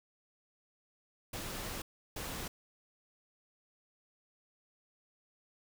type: noise bursts at uneven times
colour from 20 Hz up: pink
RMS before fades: -41 dBFS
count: 2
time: 1.33-1.82 / 2.16-2.48 s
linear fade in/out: 5 ms
effects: none